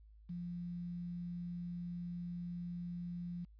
sine tone with quantisation, 174.61 Hz, F3, in tune, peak -40 dBFS, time 0.29-3.45 s, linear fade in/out 10 ms, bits 11, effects added 53 Hz sine -57 dBFS peak until 3.59 s + resampled to 11025 Hz

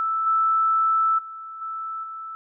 sine tone with level steps, 1318.5 Hz, E6, in tune, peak -21 / -17 / -34 / -28 / -32 dBFS, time 0-2.35 s, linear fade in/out 0 ms, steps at 0.26 / 1.18 / 1.61 / 2.03 s, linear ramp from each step 10 ms, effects none

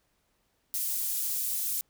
pink high-pass noise, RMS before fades -31 dBFS, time 0.74-1.81 s, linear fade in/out 0 ms, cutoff 11000 Hz, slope 12 dB/octave, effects pink hiss -73 dBFS RMS until 1.89 s

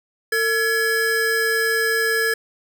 square tone pair together, 450.8 / 1694 Hz, A4 / G#6, +42 / +34 cents, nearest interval octave + major seventh, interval 2292 cents, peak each -23 / -20 dBFS, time 0.32-2.34 s, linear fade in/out 5 ms, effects none

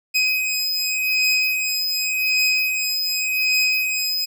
25% pulse beating tone pair, 2518 / 2518.87 Hz, D#7 / D#7, +20 / +21 cents, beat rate 0.87 Hz, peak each -18 / -17 dBFS, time 0.14-4.26 s, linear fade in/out 20 ms, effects none

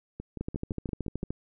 two click trains, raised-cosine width 3 ms, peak -19 / -24 dBFS, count 13 / 7, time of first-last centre 0.41-1.306 / 0.2-1.236 s, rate 13.4 / 5.79 Hz, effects none

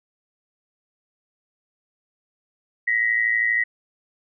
sine tone pair together, 1893.4 / 2006 Hz, A#6 / B6, +26 / +26 cents, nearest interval minor second, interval 100 cents, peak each -20 / -22 dBFS, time 2.87-3.64 s, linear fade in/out 10 ms, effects none

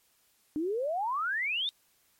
sine exponential sweep, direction up, 291.6 to 3710 Hz, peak -28 dBFS, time 0.56-1.69 s, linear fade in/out 0 ms, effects white hiss -68 dBFS RMS until 2.19 s + MP3 64 kbps

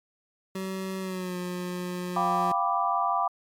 25% pulse tone with pitch glide, 190 to 179.34 Hz, F#3 to F3, +46 to +46 cents, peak -27 dBFS, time 0.55-2.52 s, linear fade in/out 5 ms, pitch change -100 cents, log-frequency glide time 1-1.37 s
sine chord, G dominant seventh, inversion third, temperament equal, 698.5 / 784 / 987.8 / 1174.7 Hz, F5 / G5 / B5 / D6, 0 / 0 / 0 / 0 cents, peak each -29 / -29 / -29 / -27 dBFS, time 2.16-3.28 s, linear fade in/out 5 ms
effects MP3 96 kbps

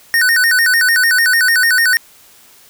square tone with vibrato, 1661.2 Hz, G#6, in tune, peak -10 dBFS, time 0.14-1.97 s, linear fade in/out 0 ms, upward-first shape square, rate 6.7 Hz, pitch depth 180 cents each way, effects white hiss -45 dBFS RMS until 2.69 s

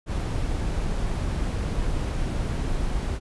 brown noise, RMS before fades -26 dBFS, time 0.06-3.2 s, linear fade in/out 50 ms, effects resampled to 24000 Hz

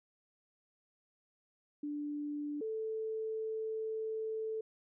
sine tone pair in turn, 293.7 / 440.1 Hz, D4 / A4, 0 / 0 cents, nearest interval perfect fifth, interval 700 cents, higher second, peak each -36 / -35 dBFS, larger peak second, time 1.83-2.61 / 2.61-4.61 s, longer second, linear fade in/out 5 ms, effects none

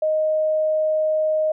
sine tone, 622.3 Hz, D#5, in tune, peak -17 dBFS, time 0.02-1.52 s, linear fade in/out 5 ms, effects none

